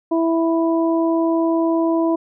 harmonic tone, 329.6 Hz, E4, in tune, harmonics 1 / 2 / 3, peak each -16 / -22 / -26 dBFS, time 0.11-2.16 s, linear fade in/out 10 ms, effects none

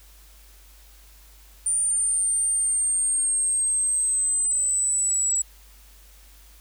sine linear sweep, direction down, 9100 to 7770 Hz, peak -20 dBFS, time 1.66-5.42 s, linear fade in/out 5 ms, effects added 50 Hz sine -49 dBFS peak until 6.6 s + white hiss -54 dBFS RMS until 6.6 s

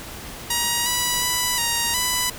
5% pulse tone with pitch steps, 948 / 979 / 989 / 937 / 994 Hz, A#5 / B5 / B5 / A#5 / B5, +29 / -15 / +2 / +9 / +11 cents, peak -8 dBFS, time 0.5-2.3 s, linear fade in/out 5 ms, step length 360 ms, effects pink hiss -36 dBFS RMS until 2.38 s

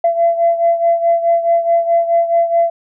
sine beating tone pair, 676 / 680.7 Hz, E5 / F5, +43 / -45 cents, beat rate 4.7 Hz, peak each -11 / -16 dBFS, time 0.04-2.7 s, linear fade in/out 5 ms, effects tanh soft clip ceiling -4 dBFS

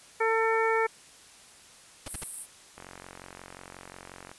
harmonic tone, 448.5 Hz, A4, 33 cents sharp, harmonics 1 / 2 / 3 / 4 / 5, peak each -26 / -29 / -31 / -32 / -33 dBFS, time 0.2-0.87 s, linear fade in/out 10 ms
pink noise bursts, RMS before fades -37 dBFS, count 3, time 2.06-2.238 s, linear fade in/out 5 ms, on 22 ms, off 56 ms
white high-pass noise, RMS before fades -34 dBFS, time 2.06-2.47 s, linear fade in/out 50 ms, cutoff 8300 Hz, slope 96 dB/octave
click train, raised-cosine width 0.5 ms, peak -28 dBFS, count 71, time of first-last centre 2.78-4.315 s, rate 45.6 Hz
effects white hiss -53 dBFS RMS until 4.38 s + resampled to 24000 Hz

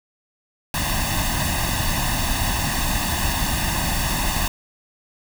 pink noise with comb filter, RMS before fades -22 dBFS, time 0.74-4.48 s, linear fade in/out 2 ms, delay 1.1 ms, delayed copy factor +0.85, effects none

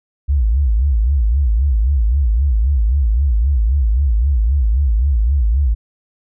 sine tone with vibrato, 61.74 Hz, B1, in tune, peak -11 dBFS, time 0.28-5.75 s, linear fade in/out 20 ms, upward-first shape sine, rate 3.8 Hz, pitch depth 280 cents each way, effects none

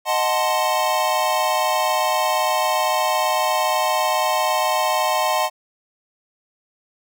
square chord, D# diminished seventh, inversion none, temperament equal, 622.3 / 740 / 880 / 1046.5 Hz, D#5 / F#5 / A5 / C6, 0 / 0 / 0 / 0 cents, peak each -24 dBFS, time 0.05-5.5 s, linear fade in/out 50 ms, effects none

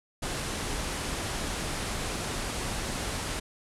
pink low-pass noise, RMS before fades -33 dBFS, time 0.22-3.4 s, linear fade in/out 10 ms, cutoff 11000 Hz, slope 48 dB/octave, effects none

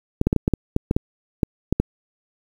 clicks, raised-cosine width 3 ms, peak -4 dBFS, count 12, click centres 0.214 / 0.27 / 0.329 / 0.363 / 0.479 / 0.537 / 0.764 / 0.911 / 0.965 / 1.432 / 1.726 / 1.8 s, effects 7-bit

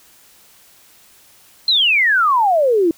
sine exponential sweep, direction down, 4218 to 316.9 Hz, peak -11 dBFS, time 1.68-2.91 s, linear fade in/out 2 ms, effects white hiss -49 dBFS RMS until 2.97 s

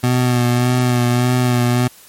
25% pulse tone with vibrato, 123.47 Hz, B2, in tune, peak -9 dBFS, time 0.03-1.88 s, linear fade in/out 10 ms, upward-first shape sine, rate 1.7 Hz, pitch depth 28 cents each way, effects white hiss -44 dBFS RMS until 2.08 s + MP3 64 kbps

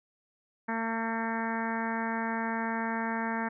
harmonic tone with a mistuned harmonic, 226.6 Hz, A#3, 49 cents flat, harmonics 1 / 2 / 3 / 4 / 5 / 6 / 7 / 8 / 9 / 10, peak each -33 / -41 / -40 / -35 / -43 / -42 / -39 / -39 / -47 / -47 dBFS, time 0.68-3.49 s, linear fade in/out 10 ms, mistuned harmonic 10, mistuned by -34 cents, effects none

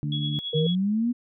harmonic tone, 73.42 Hz, D2, in tune, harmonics 2 / 3 / 4, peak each -26 / -35 / -35 dBFS, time 0.03-0.39 s, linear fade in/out 0 ms
sine tone with tremolo, 3352 Hz, G#7, 15 cents sharp, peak -27 dBFS, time 0.12-0.75 s, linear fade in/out 2 ms, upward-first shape triangle, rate 9.2 Hz, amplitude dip 70%
sine tone, 470 Hz, A#4, 14 cents sharp, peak -24 dBFS, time 0.53-0.67 s, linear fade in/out 5 ms
sine linear sweep, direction up, 146.83 to 246.9 Hz, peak -21 dBFS, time 0.54-1.13 s, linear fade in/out 20 ms
effects none

